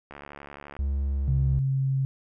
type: click train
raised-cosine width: 0.5 ms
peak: -26 dBFS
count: 48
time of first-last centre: 0.11-0.766 s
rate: 71.6 Hz
type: tone with pitch glide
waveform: triangle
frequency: 69.3 to 68.15 Hz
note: C#2 to C#2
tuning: 0 to -29 cents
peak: -22 dBFS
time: 0.79-1.59 s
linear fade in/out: 0 ms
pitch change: -29 cents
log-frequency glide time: 1.05-1.34 s
type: tone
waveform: sine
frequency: 134.4 Hz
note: C3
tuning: 47 cents sharp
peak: -22 dBFS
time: 1.28-2.05 s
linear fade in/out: 0 ms
effects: none